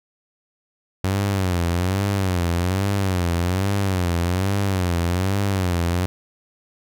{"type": "tone with vibrato", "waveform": "sawtooth", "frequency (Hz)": 92.5, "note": "F#2", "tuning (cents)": 0, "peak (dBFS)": -15, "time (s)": [1.04, 6.06], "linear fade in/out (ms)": 0, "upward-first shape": "sine", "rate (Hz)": 1.2, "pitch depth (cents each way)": 140, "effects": []}